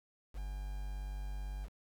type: tone with quantisation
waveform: triangle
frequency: 49 Hz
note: G1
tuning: in tune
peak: -36 dBFS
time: 0.33-1.69 s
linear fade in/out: 50 ms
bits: 9
effects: none